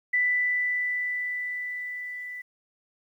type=tone with level ramp; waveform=sine; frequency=1984 Hz; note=B6; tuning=7 cents sharp; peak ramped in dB=-20 to -35 dBFS; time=0.13-2.42 s; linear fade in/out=10 ms; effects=10-bit